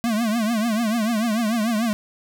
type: tone with vibrato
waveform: square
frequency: 223.7 Hz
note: A3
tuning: 29 cents sharp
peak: -20 dBFS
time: 0.04-1.93 s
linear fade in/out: 0 ms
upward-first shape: triangle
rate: 6.8 Hz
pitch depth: 150 cents each way
effects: none